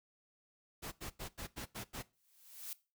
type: noise bursts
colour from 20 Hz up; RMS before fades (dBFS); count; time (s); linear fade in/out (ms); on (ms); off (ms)
pink; -44; 7; 0.82-2.029; 20; 99; 86
type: noise with exponential growth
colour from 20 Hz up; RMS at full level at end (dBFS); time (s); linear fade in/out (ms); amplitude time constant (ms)
blue; -42; 2.13-2.73; 1; 130
effects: noise-tail reverb RT60 0.3 s tail -19 dB re dry